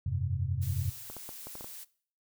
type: chord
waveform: sine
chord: F suspended second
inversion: none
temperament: just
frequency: 87.31 / 98.22 / 130.96 Hz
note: F2 / G2 / C3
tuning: 0 / +4 / +2 cents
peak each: -33 dBFS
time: 0.06-0.9 s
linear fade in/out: 5 ms
type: noise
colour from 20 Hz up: blue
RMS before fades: -45 dBFS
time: 0.61-1.85 s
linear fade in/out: 20 ms
type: clicks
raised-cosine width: 1 ms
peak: -30 dBFS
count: 7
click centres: 1.1 / 1.167 / 1.291 / 1.47 / 1.554 / 1.609 / 1.644 s
effects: noise-tail reverb RT60 0.5 s tail -20 dB re dry